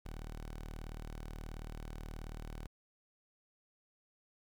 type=tone; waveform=sawtooth; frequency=38.55 Hz; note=D#1; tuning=15 cents flat; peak=-39 dBFS; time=0.05-2.67 s; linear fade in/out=10 ms; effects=11-bit